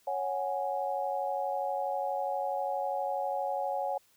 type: chord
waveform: sine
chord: C# suspended fourth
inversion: none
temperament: just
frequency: 554.4 / 739.2 / 831.5 Hz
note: C#5 / F#5 / G#5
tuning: 0 / -2 / +2 cents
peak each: -34 dBFS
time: 0.07-3.98 s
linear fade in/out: 5 ms
effects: white hiss -66 dBFS RMS until 4.16 s